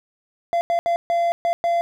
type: tone bursts at uneven times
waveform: triangle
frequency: 685 Hz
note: F5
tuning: 34 cents flat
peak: -15 dBFS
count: 6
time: 0.53-0.61 / 0.7-0.79 / 0.86-0.96 / 1.1-1.32 / 1.45-1.53 / 1.64-1.81 s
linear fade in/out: 0 ms
effects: none